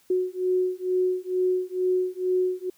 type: beating tone pair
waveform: sine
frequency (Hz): 366.3 / 368.5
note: F#4 / F#4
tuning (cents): -17 / -7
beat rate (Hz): 2.2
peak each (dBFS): -25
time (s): 0.1-2.7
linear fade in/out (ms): 5
effects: white hiss -61 dBFS RMS until 2.77 s